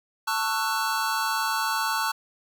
square chord, F# minor seventh, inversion first, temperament just, 888 / 1110 / 1332 / 1480 Hz, A5 / C#6 / E6 / F#6, +16 / +2 / +18 / 0 cents, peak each -29 / -31 / -32 / -31 dBFS, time 0.27-2.12 s, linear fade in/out 10 ms, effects none

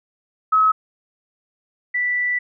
sine tone pair in turn, 1283 / 1970.1 Hz, E6 / B6, -47 / -5 cents, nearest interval perfect fifth, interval 742 cents, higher second, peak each -12 / -18 dBFS, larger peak first, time 0.52-0.72 / 1.94-2.39 s, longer second, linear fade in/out 10 ms, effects none

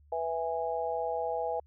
harmonic tone, 164.81 Hz, E3, in tune, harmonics 3 / 4 / 5, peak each -34 / -34 / -34 dBFS, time 0.12-1.6 s, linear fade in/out 5 ms, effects added 73 Hz sine -57 dBFS peak until 1.66 s

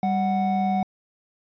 triangle tone pair together, 196 / 740.5 Hz, G3 / F#5, 0 / +1 cents, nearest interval octave + major seventh, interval 2301 cents, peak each -21 dBFS, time 0.03-0.83 s, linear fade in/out 2 ms, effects resampled to 11025 Hz

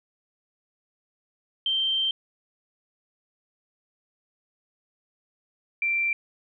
sine tone pair in turn, 3136 / 2354 Hz, G7 / D7, 0 / +3 cents, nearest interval perfect fourth, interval 497 cents, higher first, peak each -22 dBFS, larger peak neither, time 1.66-2.11 / 5.82-6.13 s, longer first, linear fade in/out 2 ms, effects none

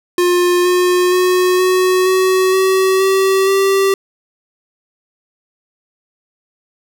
square tone with pitch steps, 355 / 359.7 / 364.6 / 369.4 / 374.4 / 379.4 / 384.5 / 389.6 Hz, F4 / F#4 / F#4 / F#4 / F#4 / F#4 / G4 / G4, +28 / -49 / -25 / -3 / +20 / +43 / -33 / -11 cents, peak -11 dBFS, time 0.18-3.94 s, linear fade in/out 2 ms, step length 470 ms, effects none

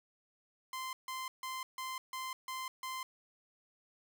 sawtooth tone bursts, 1039 Hz, C6, 12 cents flat, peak -35 dBFS, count 7, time 0.73-3.03 s, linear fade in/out 2 ms, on 200 ms, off 150 ms, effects 11-bit

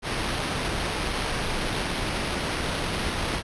pink noise with sample-and-hold, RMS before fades -28 dBFS, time 0.02-3.43 s, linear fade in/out 50 ms, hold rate 7350 Hz, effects resampled to 24000 Hz

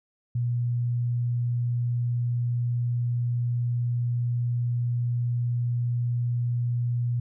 sine tone, 120.6 Hz, B2, 41 cents flat, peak -23 dBFS, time 0.35-7.2 s, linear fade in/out 5 ms, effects none

